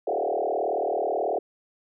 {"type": "tone with frequency modulation", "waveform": "sine", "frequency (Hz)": 567, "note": "C#5", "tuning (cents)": 39, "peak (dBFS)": -23, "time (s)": [0.07, 1.39], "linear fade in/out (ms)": 5, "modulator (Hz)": 38.4, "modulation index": 5, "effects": []}